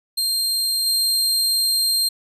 sawtooth tone with level steps, 4186 Hz, C8, in tune, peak -16 / -14 dBFS, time 0.17-2.09 s, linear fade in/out 10 ms, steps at 0.86 s, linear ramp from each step 5 ms, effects resampled to 32000 Hz

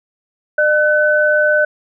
sine tone pair together, 602.7 / 1509 Hz, D5 / F#6, +45 / +34 cents, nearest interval octave + major third, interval 1589 cents, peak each -13 dBFS, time 0.58-1.65 s, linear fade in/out 5 ms, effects none

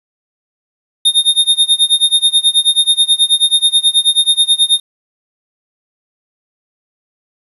square tone with tremolo, 3672 Hz, A#7, 27 cents flat, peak -6 dBFS, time 1.05-4.8 s, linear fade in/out 5 ms, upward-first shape sine, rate 9.3 Hz, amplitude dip 95%, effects resampled to 32000 Hz + 8-bit

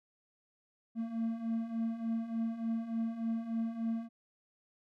triangle beating tone pair, 225.1 / 228.5 Hz, A3 / A#3, +40 / -34 cents, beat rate 3.4 Hz, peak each -37 / -32 dBFS, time 0.95-4.09 s, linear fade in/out 50 ms, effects none

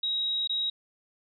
sine tone with dropouts, 3815 Hz, A#7, 39 cents sharp, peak -26 dBFS, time 0.03-0.7 s, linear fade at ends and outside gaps 5 ms, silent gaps 0.475-0.494 s, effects none

